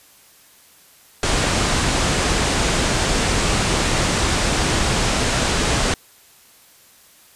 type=low-pass noise; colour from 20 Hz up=pink; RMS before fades=-19 dBFS; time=1.23-5.94 s; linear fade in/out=2 ms; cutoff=9100 Hz; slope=48 dB/octave; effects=white hiss -50 dBFS RMS until 7.35 s + resampled to 32000 Hz